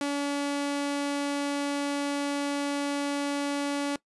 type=tone; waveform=sawtooth; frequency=284.9 Hz; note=C#4; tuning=48 cents sharp; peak=-23 dBFS; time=0.01-3.96 s; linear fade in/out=2 ms; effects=noise-tail reverb RT60 0.1 s tail -20 dB re dry + resampled to 24000 Hz